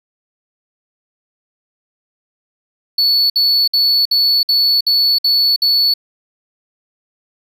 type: tone bursts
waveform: triangle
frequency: 4435 Hz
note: C#8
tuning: in tune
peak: -9 dBFS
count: 8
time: 2.98-5.939 s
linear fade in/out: 5 ms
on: 320 ms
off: 57 ms
effects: none